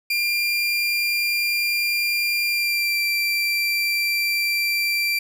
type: tone with pitch glide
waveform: 30% pulse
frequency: 2390 to 2354 Hz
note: D7 to D7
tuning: +30 to +3 cents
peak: -17 dBFS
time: 0.1-5.19 s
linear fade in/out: 5 ms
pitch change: -27 cents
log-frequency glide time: 2.47-2.99 s
effects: none